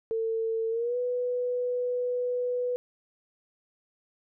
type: tone with pitch glide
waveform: sine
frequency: 450 to 493.6 Hz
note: A4 to B4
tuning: +39 to -1 cents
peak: -26 dBFS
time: 0.11-2.76 s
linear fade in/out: 0 ms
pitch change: +160 cents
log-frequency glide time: 0.7-0.97 s
effects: none